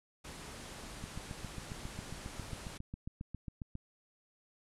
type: low-pass noise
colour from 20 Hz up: pink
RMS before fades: -48 dBFS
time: 0.24-2.78 s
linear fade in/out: 10 ms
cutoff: 11000 Hz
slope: 48 dB/octave
type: click train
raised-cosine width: 5 ms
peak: -29 dBFS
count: 21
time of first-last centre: 1.04-3.754 s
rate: 7.37 Hz
effects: none